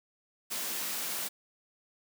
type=high-pass noise; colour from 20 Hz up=white; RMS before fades=-35 dBFS; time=0.5-1.29 s; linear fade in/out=20 ms; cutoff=160 Hz; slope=48 dB/octave; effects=none